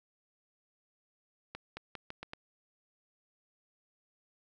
accelerating click train, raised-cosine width 0.3 ms, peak -25 dBFS, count 6, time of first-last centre 1.55-2.334 s, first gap 220 ms, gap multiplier 0.83, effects none

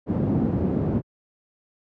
pink band-pass noise, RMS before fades -23 dBFS, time 0.06-1.02 s, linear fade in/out 50 ms, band 110 to 310 Hz, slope 12 dB/octave, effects high-pass 60 Hz 12 dB/octave

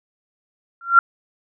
sine tone with exponential growth, 1375 Hz, F6, 27 cents flat, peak -3 dBFS, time 0.81-0.99 s, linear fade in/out 2 ms, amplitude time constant 39 ms, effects none

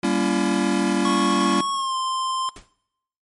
square chord, G diminished seventh, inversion none, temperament just, 196 / 235.2 / 282.2 / 338.7 Hz, G3 / Bb3 / Db4 / Fb4, 0 / +16 / +31 / +47 cents, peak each -25 / -26 / -25 / -25 dBFS, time 0.03-1.61 s, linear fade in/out 5 ms
square tone with pitch glide, 1102 to 1045.6 Hz, C#6 to C6, -11 to -1 cents, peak -23 dBFS, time 1.05-2.49 s, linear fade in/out 0 ms, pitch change -90 cents, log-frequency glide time 1.72-1.95 s
pink noise with exponential decay, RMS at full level -37 dBFS, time 2.56-2.73 s, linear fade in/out 1 ms, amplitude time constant 35 ms
effects noise-tail reverb RT60 0.8 s tail -22 dB re dry + MP3 48 kbps

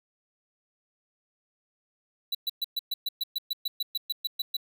square tone bursts, 3951 Hz, B7, in tune, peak -27 dBFS, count 16, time 2.32-4.568 s, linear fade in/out 5 ms, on 28 ms, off 120 ms, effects none

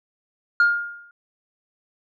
sine tone with exponential decay, 1414 Hz, F6, 21 cents sharp, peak -9 dBFS, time 0.6-1.11 s, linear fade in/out 2 ms, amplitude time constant 110 ms, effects tanh soft clip ceiling -11 dBFS

